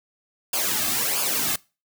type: noise with flanger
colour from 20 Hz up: white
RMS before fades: -24 dBFS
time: 0.53-1.56 s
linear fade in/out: 5 ms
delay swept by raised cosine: 0.51 to 2.11 ms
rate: 1.5 Hz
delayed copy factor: -0.75
effects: noise-tail reverb RT60 0.3 s tail -23 dB re dry